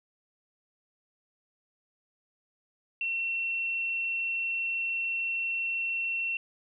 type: tone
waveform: sine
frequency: 2713 Hz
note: E7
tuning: 49 cents sharp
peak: -28 dBFS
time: 3.01-6.37 s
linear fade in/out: 2 ms
effects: none